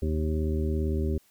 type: harmonic tone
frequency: 77.78 Hz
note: D#2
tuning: in tune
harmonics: 1 / 2 / 3 / 4 / 5 / 7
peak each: -26 / -36 / -33 / -37 / -33 / -43 dBFS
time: 0.02-1.18 s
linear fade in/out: 5 ms
effects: white hiss -63 dBFS RMS until 1.3 s